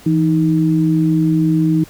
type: tone pair together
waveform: sine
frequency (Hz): 164.81 / 313.3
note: E3 / D#4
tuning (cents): 0 / +12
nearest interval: major seventh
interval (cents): 1112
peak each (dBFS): -14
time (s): 0.06-1.84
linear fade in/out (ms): 5
effects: pink hiss -42 dBFS RMS until 1.89 s